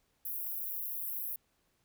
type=high-pass noise; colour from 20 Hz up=pink; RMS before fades=-38 dBFS; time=0.25-1.36 s; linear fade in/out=5 ms; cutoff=12000 Hz; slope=48 dB/octave; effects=pink hiss -75 dBFS RMS until 1.84 s